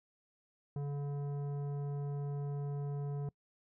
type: tone with tanh clipping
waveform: sine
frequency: 142.9 Hz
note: D3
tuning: 47 cents flat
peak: -37 dBFS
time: 0.76-3.29 s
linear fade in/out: 2 ms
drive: 12 dB
effects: noise-tail reverb RT60 0.1 s tail -25 dB re dry